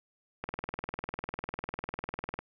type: click train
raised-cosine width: 0.5 ms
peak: -20 dBFS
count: 40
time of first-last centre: 0.44-2.39 s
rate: 20 Hz
effects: none